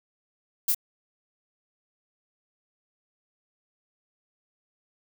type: noise with echo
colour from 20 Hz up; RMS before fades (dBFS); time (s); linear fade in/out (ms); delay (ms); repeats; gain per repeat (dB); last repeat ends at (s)
violet; -23; 0.68-0.72; 5; 27; 1; -3; 0.747
effects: none